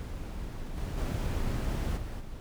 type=noise with level steps; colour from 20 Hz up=brown; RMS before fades=-38 / -34 / -30 / -37 / -42 dBFS; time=0-2.4 s; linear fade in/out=0 ms; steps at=0.76 / 0.97 / 1.96 / 2.19 s; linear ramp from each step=20 ms; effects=none